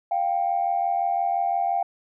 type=tone pair together; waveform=sine; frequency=700.2 / 786 Hz; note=F5 / G5; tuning=+4 / +4 cents; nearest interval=major second; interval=200 cents; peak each=-23 dBFS; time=0.11-1.83 s; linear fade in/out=5 ms; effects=tanh soft clip ceiling -14 dBFS